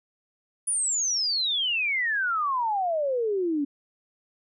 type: exponential sweep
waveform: sine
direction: down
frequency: 9956 to 276.4 Hz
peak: -23 dBFS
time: 0.67-3.65 s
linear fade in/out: 10 ms
effects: none